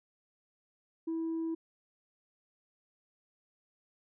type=tone; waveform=sine; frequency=326.8 Hz; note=E4; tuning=15 cents flat; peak=-30 dBFS; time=1.07-1.55 s; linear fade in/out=10 ms; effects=tanh soft clip ceiling -30 dBFS